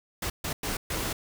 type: noise bursts at uneven times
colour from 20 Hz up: pink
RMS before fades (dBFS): -31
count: 4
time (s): 0.22-0.3 / 0.44-0.53 / 0.63-0.77 / 0.9-1.13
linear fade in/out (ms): 5
effects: none